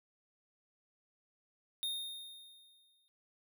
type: tone with exponential decay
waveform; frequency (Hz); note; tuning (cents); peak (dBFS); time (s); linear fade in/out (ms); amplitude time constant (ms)
square; 3684; A#7; -21; -34; 1.83-3.08; 0; 270
effects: none